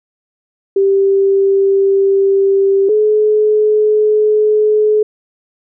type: tone pair in turn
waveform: sine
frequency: 392 / 426 Hz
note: G4 / G#4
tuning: 0 / +44 cents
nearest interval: minor second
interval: 144 cents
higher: second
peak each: -8 dBFS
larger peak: neither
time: 0.76-2.89 / 2.89-5.03 s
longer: second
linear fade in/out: 5 ms
effects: none